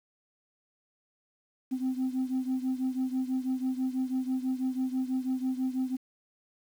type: beating tone pair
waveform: sine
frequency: 257 / 263.1 Hz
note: C4 / C4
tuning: -31 / +10 cents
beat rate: 6.1 Hz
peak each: -28 / -31 dBFS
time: 1.71-5.97 s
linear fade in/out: 20 ms
effects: tanh soft clip ceiling -24 dBFS + 9-bit